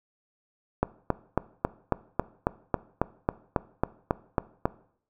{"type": "click train", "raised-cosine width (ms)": 1, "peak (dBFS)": -8, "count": 15, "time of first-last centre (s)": [0.83, 4.655], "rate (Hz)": 3.66, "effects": ["noise-tail reverb RT60 0.6 s tail -19 dB re dry"]}